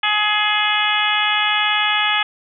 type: harmonic tone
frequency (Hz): 420.8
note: G#4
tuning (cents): +23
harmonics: 2 / 3 / 4 / 5 / 6 / 7 / 8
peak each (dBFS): -23 / -23 / -23 / -23 / -23 / -23 / -23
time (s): 0.03-2.23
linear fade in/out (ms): 5
effects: none